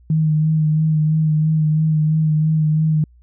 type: tone with vibrato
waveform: sine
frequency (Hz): 155.56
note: D#3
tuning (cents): 0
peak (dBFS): -13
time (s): 0.1-3.04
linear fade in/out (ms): 2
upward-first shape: sine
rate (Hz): 3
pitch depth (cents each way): 25
effects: added 60 Hz sine -46 dBFS peak until 3.22 s